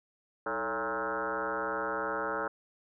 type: tone with frequency modulation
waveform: sine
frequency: 932.3 Hz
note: A#5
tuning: in tune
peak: -30 dBFS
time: 0.46-2.48 s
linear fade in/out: 5 ms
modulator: 123 Hz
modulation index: 4.7
effects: none